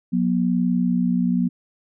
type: tone pair together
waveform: sine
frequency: 181 / 241.6 Hz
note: F#3 / B3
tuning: -38 / -38 cents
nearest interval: perfect fourth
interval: 500 cents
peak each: -20 dBFS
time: 0.12-1.49 s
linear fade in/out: 20 ms
effects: none